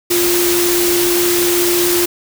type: tone in noise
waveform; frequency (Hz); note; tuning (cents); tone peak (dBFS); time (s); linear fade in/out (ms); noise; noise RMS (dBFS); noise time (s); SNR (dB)
sine; 350; F4; +4; -14; 0.1-2.06; 10; white; -17; 0.1-2.06; 0
effects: none

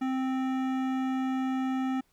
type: tone with hard clipping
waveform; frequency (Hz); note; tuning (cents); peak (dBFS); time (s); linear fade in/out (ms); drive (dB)
sine; 261.6; C4; 0; -29; 0.01-2.01; 10; 15
effects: pink hiss -70 dBFS RMS until 2.12 s

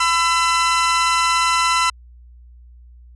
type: tone pair together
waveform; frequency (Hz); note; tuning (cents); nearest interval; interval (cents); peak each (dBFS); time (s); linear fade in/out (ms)
sawtooth; 1009.3 / 1340; B5 / E6; +37 / +28; perfect fourth; 491; -14 / -14; 0-1.9; 5
effects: added 60 Hz sine -41 dBFS peak until 3.15 s + resampled to 22050 Hz

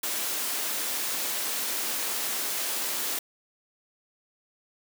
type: high-pass noise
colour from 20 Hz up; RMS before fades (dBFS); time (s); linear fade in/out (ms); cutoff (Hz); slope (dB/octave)
white; -30; 0.03-3.19; 5; 220; 24
effects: none

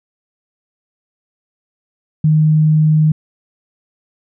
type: tone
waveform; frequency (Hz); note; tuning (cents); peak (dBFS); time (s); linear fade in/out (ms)
sine; 154.8; D#3; -9; -8; 2.24-3.12; 5
effects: none

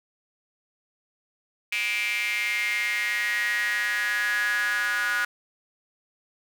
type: tone with high-pass filter sweep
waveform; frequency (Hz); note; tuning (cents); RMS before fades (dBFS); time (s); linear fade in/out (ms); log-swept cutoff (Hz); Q
square; 111.5; A2; +23; -26; 1.72-5.25; 5; 2400 to 1500; 8.7
effects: none

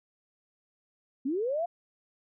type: linear sweep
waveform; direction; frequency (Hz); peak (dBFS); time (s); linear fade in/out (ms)
sine; up; 246.9 to 711; -27; 1.25-1.66; 10
effects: none

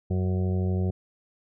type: harmonic tone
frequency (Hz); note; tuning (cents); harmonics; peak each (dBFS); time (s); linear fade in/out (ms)
92.5; F#2; 0; 1 / 2 / 4 / 5 / 6 / 7 / 8; -24 / -29 / -34 / -41 / -44 / -45 / -46; 0.1-0.91; 10
effects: none

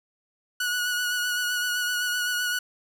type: tone with vibrato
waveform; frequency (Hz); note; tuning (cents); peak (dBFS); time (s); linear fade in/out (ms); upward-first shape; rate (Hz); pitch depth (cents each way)
sawtooth; 1464; F#6; -19; -21; 0.6-2.59; 5; sine; 7.8; 24
effects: none

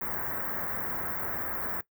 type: band-stop noise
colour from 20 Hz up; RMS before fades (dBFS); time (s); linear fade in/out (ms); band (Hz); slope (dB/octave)
white; -33; 0.01-1.81; 5; 1900 to 16000; 48
effects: noise-tail reverb RT60 0.1 s tail -18 dB re dry

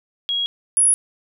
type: tone pair in turn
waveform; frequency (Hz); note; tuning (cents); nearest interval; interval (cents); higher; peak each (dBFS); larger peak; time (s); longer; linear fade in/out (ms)
sine; 3300 / 10324; G#7 / E9; -12 / -37; octave + minor sixth; 1975; second; -19 / -12; second; 0.29-0.46 / 0.77-0.94; neither; 0
effects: none

